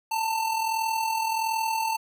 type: tone with amplitude modulation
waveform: square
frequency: 893 Hz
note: A5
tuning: 25 cents sharp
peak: -23 dBFS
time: 0.11-1.97 s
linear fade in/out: 10 ms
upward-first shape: sine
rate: 41.4 Hz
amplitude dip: 50%
effects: none